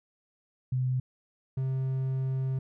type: tone pair in turn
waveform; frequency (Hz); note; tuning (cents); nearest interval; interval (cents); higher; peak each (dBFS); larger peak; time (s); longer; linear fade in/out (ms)
sine / triangle; 128 / 132.06; C3 / C3; -38 / +16; minor second; 54; second; -25; neither; 0.72-1 / 1.57-2.59; second; 5
effects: none